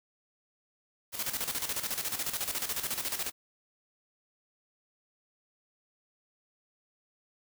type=noise with tremolo; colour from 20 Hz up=white; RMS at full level=-32 dBFS; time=1.12-3.32 s; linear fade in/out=50 ms; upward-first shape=square; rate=14 Hz; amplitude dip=65%; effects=none